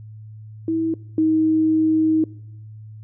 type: tone pair in turn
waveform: sine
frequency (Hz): 324.8 / 316.1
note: E4 / D#4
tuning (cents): -26 / +27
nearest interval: unison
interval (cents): 47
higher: first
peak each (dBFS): -18 / -14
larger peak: second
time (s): 0.68-0.94 / 1.18-2.24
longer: second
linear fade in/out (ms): 2
effects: noise-tail reverb RT60 0.9 s tail -22 dB re dry + added 108 Hz sine -36 dBFS peak until 3.03 s